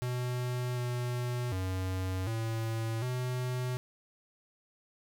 square tone with pitch steps, 124.2 / 122.8 / 93.4 / 112.7 / 125.8 Hz, B2 / B2 / F#2 / A2 / B2, +10 / -9 / +17 / +42 / +32 cents, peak -32 dBFS, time 0.02-3.77 s, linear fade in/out 0 ms, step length 750 ms, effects 12-bit

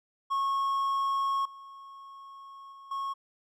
triangle tone with level steps, 1095 Hz, C#6, 22 cents flat, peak -24 / -43 / -45 / -29 dBFS, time 0.3-3.14 s, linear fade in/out 20 ms, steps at 1.45 / 2.72 / 2.91 s, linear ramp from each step 5 ms, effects none

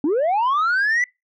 sine linear sweep, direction up, 266.9 to 2005 Hz, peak -14 dBFS, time 0.04-1.04 s, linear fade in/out 2 ms, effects noise-tail reverb RT60 0.2 s tail -23 dB re dry + tanh soft clip ceiling -15 dBFS

